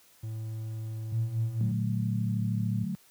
triangle tone, 110.5 Hz, A2, 8 cents sharp, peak -31 dBFS, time 0.23-1.72 s, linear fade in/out 5 ms
sine tone with pitch glide, 115.1 to 113.12 Hz, A#2 to A2, -22 to +48 cents, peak -28 dBFS, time 1.12-2.84 s, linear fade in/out 5 ms, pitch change -30 cents, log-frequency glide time 2.07-2.37 s
sine chord, D major, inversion none, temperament equal with one note detuned, 146.83 / 185 / 218.2 Hz, D3 / F#3 / A3, 0 / 0 / -14 cents, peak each -38 / -32 / -35 dBFS, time 1.61-2.95 s, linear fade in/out 0 ms
effects white hiss -60 dBFS RMS until 3.1 s + high-pass 60 Hz 12 dB/octave

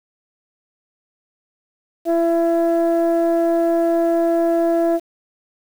sine tone pair together, 336.1 / 670 Hz, E4 / E5, +34 / +28 cents, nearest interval octave, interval 1194 cents, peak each -15 dBFS, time 2.05-5 s, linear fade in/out 50 ms, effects tanh soft clip ceiling -11 dBFS + 7-bit

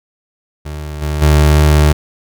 30% pulse tone with level steps, 75.2 Hz, D2, 42 cents sharp, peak -20 / -13 / -4 dBFS, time 0.65-1.93 s, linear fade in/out 10 ms, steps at 1.01 / 1.21 s, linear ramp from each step 20 ms, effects none

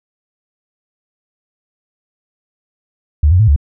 sine tone with pitch steps, 74.4 / 90 / 109.3 / 72 Hz, D2 / F#2 / A2 / D2, +23 / -47 / -11 / -34 cents, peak -6 dBFS, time 3.23-3.562 s, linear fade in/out 5 ms, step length 83 ms, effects none

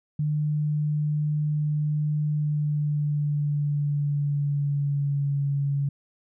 sine tone with pitch glide, 150.1 to 140.86 Hz, D3 to C#3, +38 to +28 cents, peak -22 dBFS, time 0.19-5.89 s, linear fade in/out 5 ms, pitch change -110 cents, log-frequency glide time 2.25-5.44 s, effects none

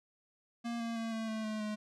square tone with pitch steps, 234.7 / 230.8 / 227 / 223.2 / 219.5 / 215.8 / 212.3 Hz, A#3 / A#3 / A#3 / A3 / A3 / A3 / G#3, +12 / -17 / -46 / +25 / -4 / -33 / +38 cents, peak -36 dBFS, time 0.64-1.76 s, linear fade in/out 20 ms, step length 160 ms, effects low-pass 7000 Hz 12 dB/octave

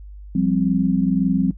sine chord, F suspended second, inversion none, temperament just, 174.61 / 196.44 / 261.9 Hz, F3 / G3 / C4, 0 / +4 / +2 cents, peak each -20 dBFS, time 0.35-1.51 s, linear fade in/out 5 ms, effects noise-tail reverb RT60 0.1 s tail -18 dB re dry + added 50 Hz sine -35 dBFS peak until 1.57 s

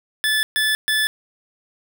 25% pulse tone bursts, 1737 Hz, A6, 23 cents flat, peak -13 dBFS, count 3, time 0.24-1.07 s, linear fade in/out 0 ms, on 190 ms, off 130 ms, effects none

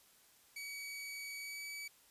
sawtooth tone with pitch glide, 2268 to 2286 Hz, C#7 to D7, +39 to -47 cents, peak -40 dBFS, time 0.56-1.88 s, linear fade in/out 5 ms, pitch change +14 cents, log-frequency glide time 1.41-1.62 s, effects white hiss -66 dBFS RMS until 2.1 s + resampled to 32000 Hz

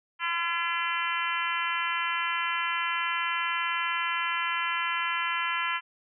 harmonic tone, 339.7 Hz, F4, 48 cents flat, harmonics 3 / 4 / 5 / 6 / 7 / 8 / 9, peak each -32 / -33 / -34 / -35 / -35 / -36 / -37 dBFS, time 0.19-5.81 s, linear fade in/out 50 ms, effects none

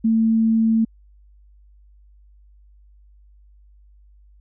sine tone, 223.9 Hz, A3, 30 cents sharp, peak -14 dBFS, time 0.04-0.85 s, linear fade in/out 10 ms, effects added 50 Hz sine -48 dBFS peak until 4.4 s

